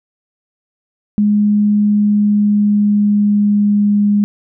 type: tone with pitch glide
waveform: sine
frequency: 207.8 to 205.5 Hz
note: G#3 to G#3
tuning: +1 to -18 cents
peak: -9 dBFS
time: 1.18-4.24 s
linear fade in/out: 0 ms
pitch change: -19 cents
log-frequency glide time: 1.8-3.99 s
effects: none